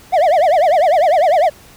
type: tone with vibrato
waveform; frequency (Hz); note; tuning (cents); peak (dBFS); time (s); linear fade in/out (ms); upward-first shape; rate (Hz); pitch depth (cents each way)
triangle; 664; E5; +12; -7; 0.12-1.5; 20; triangle; 10; 290
effects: pink hiss -43 dBFS RMS until 1.76 s